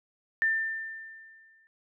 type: tone with exponential decay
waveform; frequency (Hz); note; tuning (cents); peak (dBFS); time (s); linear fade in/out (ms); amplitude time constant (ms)
sine; 1790; A6; +29; -21; 0.42-1.67; 0; 270
effects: none